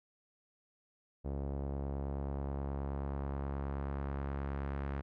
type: tone with low-pass filter sweep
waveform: sawtooth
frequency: 69.4 Hz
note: C#2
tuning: 3 cents sharp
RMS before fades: -38 dBFS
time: 1.24-5.02 s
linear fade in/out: 20 ms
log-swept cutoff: 600 to 1700 Hz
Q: 1.2
effects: none